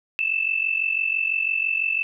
sine tone pair together, 2614 / 2660 Hz, E7 / E7, -15 / +15 cents, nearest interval unison, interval 30 cents, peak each -24 / -23 dBFS, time 0.19-2.03 s, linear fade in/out 0 ms, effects none

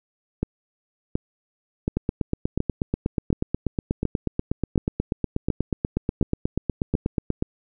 two click trains, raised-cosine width 3 ms, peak -9 / -9 dBFS, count 10 / 46, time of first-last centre 0.43-6.952 / 1.97-7.425 s, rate 1.38 / 8.25 Hz, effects none

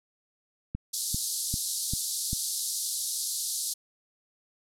click train, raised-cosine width 5 ms, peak -19 dBFS, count 5, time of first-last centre 0.75-2.331 s, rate 2.53 Hz
white band-pass noise, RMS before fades -32 dBFS, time 0.93-3.74 s, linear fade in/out 10 ms, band 3900 to 12000 Hz, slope 48 dB/octave
effects none

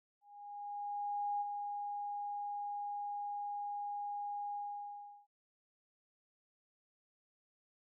sine tone with ADSR envelope, 819 Hz, G#5, 24 cents flat, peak -33 dBFS, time 0.21-5.27 s, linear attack 1200 ms, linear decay 24 ms, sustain -5 dB, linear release 720 ms, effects none

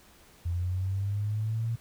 sine linear sweep, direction up, 85 to 116.54 Hz, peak -27 dBFS, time 0.45-1.76 s, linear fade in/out 10 ms, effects pink hiss -57 dBFS RMS until 1.8 s

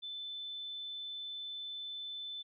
sine tone, 3520 Hz, A7, in tune, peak -40 dBFS, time 0.02-2.43 s, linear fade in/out 20 ms, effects none

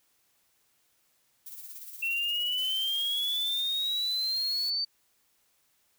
violet noise with tremolo, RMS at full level -42 dBFS, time 1.46-3.62 s, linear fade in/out 5 ms, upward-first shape sine, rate 17 Hz, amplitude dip 50%
sine exponential sweep, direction up, 2695 to 4600 Hz, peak -27 dBFS, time 2.02-4.85 s, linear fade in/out 10 ms
blue noise, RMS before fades -45 dBFS, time 2.57-4.71 s, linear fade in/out 20 ms
effects white hiss -70 dBFS RMS until 5.98 s

